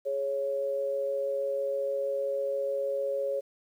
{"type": "tone pair together", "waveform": "sine", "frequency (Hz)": [417.8, 552.9], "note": ["G#4", "C#5"], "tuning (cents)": [10, -5], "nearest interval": "perfect fourth", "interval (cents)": 485, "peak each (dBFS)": [-35, -28], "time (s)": [0.05, 3.41], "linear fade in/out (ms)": 20, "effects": ["10-bit"]}